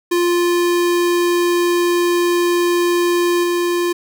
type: tone with level steps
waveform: square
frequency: 349.2 Hz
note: F4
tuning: in tune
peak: -14 / -16 dBFS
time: 0.11-3.93 s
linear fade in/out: 10 ms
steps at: 3.43 s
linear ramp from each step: 10 ms
effects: none